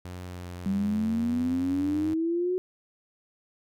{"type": "tone with vibrato", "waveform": "sawtooth", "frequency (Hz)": 89.5, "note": "F2", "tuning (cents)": 43, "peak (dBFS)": -33, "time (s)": [0.05, 2.14], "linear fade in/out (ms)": 0, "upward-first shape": "sine", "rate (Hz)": 1.6, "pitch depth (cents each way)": 15}
{"type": "exponential sweep", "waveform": "sine", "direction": "up", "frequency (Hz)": [192.2, 371.1], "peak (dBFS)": -24, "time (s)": [0.66, 2.58], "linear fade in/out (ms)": 0}
{"effects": []}